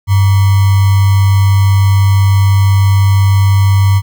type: tone with sample-and-hold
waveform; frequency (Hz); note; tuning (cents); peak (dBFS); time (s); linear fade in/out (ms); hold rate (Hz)
sine; 98; G2; 0; -5; 0.07-4.02; 50; 1050
effects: none